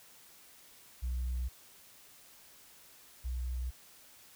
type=tone pair in turn; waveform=sine; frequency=61.9 / 61.9 Hz; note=B1 / B1; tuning=+5 / +5 cents; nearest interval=unison; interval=0 cents; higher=neither; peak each=-30 / -32 dBFS; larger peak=first; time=1.02-1.49 / 3.24-3.71 s; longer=neither; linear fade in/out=20 ms; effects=tanh soft clip ceiling -30 dBFS + white hiss -58 dBFS RMS until 4.35 s